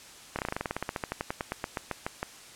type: slowing click train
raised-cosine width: 0.5 ms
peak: -15 dBFS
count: 25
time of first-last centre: 0.36-2.229 s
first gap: 28 ms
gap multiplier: 1.08
effects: white hiss -49 dBFS RMS until 2.55 s + low-pass 9000 Hz 12 dB/octave